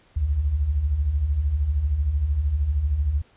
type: beating tone pair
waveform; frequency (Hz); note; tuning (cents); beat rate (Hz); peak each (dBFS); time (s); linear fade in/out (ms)
sine; 61.74 / 74.74; B1 / D2; 0 / +31; 13; -28 / -20; 0.16-3.22; 10
effects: pink hiss -58 dBFS RMS until 3.36 s + resampled to 8000 Hz

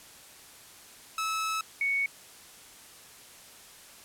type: tone pair in turn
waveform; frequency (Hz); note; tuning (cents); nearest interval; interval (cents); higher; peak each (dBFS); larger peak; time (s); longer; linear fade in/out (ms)
sawtooth / sine; 1300 / 2223; E6 / C#7; -24 / +4; major sixth; 928; second; -25; neither; 1.18-1.61 / 1.81-2.06; first; 2
effects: white hiss -51 dBFS RMS until 4.04 s + low-pass 12000 Hz 12 dB/octave

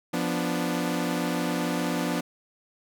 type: chord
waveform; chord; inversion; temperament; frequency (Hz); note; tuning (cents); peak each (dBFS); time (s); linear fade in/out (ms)
sawtooth; B diminished; second; equal; 174.61 / 246.9 / 293.7; F3 / B3 / D4; 0 / 0 / 0; -26; 0.13-2.21; 10
effects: none

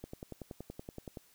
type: click train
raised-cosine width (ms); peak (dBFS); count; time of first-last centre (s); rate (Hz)
2; -29; 13; 0.04-1.172; 10.6
effects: white hiss -65 dBFS RMS until 1.34 s

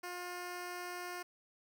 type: tone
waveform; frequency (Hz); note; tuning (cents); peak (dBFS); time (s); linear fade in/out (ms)
10% pulse; 355.9; F4; +33; -33; 0.03-1.23; 10
effects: none

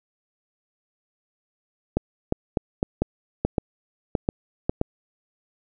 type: clicks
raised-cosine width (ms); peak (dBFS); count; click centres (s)
2; -7; 11; 1.97 / 2.324 / 2.572 / 2.829 / 3.02 / 3.45 / 3.582 / 4.152 / 4.289 / 4.695 / 4.814
effects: none

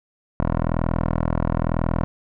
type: tone with low-pass filter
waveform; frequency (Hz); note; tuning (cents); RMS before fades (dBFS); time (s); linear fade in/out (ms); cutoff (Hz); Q
10% pulse; 41; E1; -9; -22; 0.4-2.04; 0; 1100; 1.4
effects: none

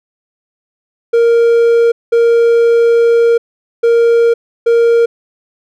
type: tone bursts at uneven times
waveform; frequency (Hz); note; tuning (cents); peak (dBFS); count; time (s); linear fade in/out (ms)
triangle; 466.2; A#4; 0; -4; 4; 1.13-1.92 / 2.12-3.38 / 3.83-4.34 / 4.66-5.06; 10
effects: none

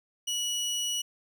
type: tone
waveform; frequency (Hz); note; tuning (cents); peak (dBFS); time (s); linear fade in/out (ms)
25% pulse; 2925; F#7; -21; -25; 0.27-1.02; 10
effects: none

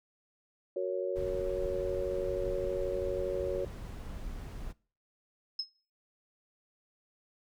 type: chord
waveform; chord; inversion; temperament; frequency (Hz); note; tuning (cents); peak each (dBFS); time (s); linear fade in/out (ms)
sine; F# major; none; just; 370 / 462.5 / 555; F#4 / A#4 / C#5; 0 / -14 / +2; -34 / -37 / -34; 0.76-3.65; 5
type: noise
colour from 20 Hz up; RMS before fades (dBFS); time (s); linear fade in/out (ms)
brown; -41; 1.15-4.73; 20
type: tone with exponential decay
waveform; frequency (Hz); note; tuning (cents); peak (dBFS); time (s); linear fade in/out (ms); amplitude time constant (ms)
sine; 5170; E8; -34; -28; 5.59-5.71; 5; 26
effects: noise-tail reverb RT60 0.4 s tail -22 dB re dry

